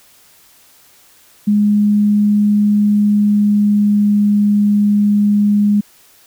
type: tone with pitch glide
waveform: sine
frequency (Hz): 207.4 to 206.1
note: G#3 to G#3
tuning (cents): -2 to -13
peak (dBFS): -9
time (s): 1.47-5.81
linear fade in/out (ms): 10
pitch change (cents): -11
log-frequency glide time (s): 2.77-4.37
effects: white hiss -48 dBFS RMS until 6.26 s